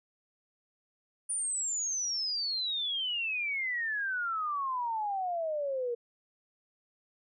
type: exponential sweep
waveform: sine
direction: down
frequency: 9500 to 467.3 Hz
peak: -30 dBFS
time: 1.29-5.95 s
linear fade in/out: 10 ms
effects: none

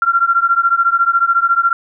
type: beating tone pair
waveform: sine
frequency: 1368 / 1382 Hz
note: F6 / F6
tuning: -36 / -19 cents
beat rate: 14 Hz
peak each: -13 / -14 dBFS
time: 0.02-1.73 s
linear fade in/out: 2 ms
effects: none

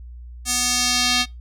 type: tone with band-pass filter sweep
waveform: square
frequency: 246.9 Hz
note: B3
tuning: in tune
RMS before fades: -20 dBFS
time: 0.45-1.26 s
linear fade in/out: 50 ms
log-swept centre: 7700 to 3800 Hz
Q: 1.6
effects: noise-tail reverb RT60 0.2 s tail -22 dB re dry + added 60 Hz sine -35 dBFS peak until 1.4 s

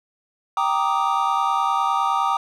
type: chord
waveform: triangle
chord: Eb major seventh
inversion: first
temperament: equal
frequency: 784 / 932.3 / 1174.7 / 1244.5 Hz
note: G5 / Bb5 / D6 / Eb6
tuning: 0 / 0 / 0 / 0 cents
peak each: -22 dBFS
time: 0.57-2.37 s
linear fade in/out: 2 ms
effects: none

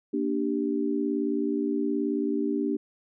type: chord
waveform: sine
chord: G minor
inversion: first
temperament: just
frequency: 235.2 / 294 / 392 Hz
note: Bb3 / D4 / G4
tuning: +16 / +2 / 0 cents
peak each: -30 / -27 / -30 dBFS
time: 0.13-2.77 s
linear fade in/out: 10 ms
effects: none

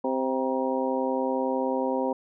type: harmonic tone with a mistuned harmonic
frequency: 130.81 Hz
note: C3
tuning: in tune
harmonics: 2 / 3 / 4 / 5 / 6 / 7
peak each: -29 / -32 / -28 / -38 / -34 / -32 dBFS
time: 0.04-2.13 s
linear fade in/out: 5 ms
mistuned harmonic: 7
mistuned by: +54 cents
effects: none

